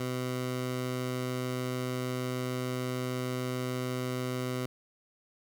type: tone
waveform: 15% pulse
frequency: 126.6 Hz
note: B2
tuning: 43 cents sharp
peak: -25 dBFS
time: 0-4.66 s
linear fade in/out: 2 ms
effects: 11-bit